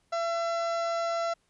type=harmonic tone; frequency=674 Hz; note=E5; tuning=38 cents sharp; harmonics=1 / 2 / 3 / 4 / 5 / 6 / 7 / 8 / 9 / 10; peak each=-28 / -33 / -44 / -50 / -53 / -46 / -52 / -49 / -56 / -52 dBFS; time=0.12-1.34 s; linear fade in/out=10 ms; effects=pink hiss -71 dBFS RMS until 1.49 s + resampled to 24000 Hz